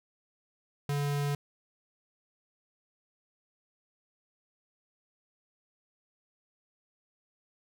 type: tone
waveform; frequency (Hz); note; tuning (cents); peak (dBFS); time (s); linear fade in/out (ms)
square; 143.6; D3; -39; -29; 0.89-1.35; 2
effects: none